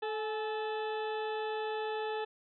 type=harmonic tone with a mistuned harmonic; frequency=435.8 Hz; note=A4; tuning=17 cents flat; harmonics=1 / 2 / 3 / 4 / 6 / 7 / 8 / 9; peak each=-35 / -38 / -48 / -45 / -49 / -54 / -50 / -58 dBFS; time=0.02-2.25 s; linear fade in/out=10 ms; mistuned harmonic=2; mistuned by=-44 cents; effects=none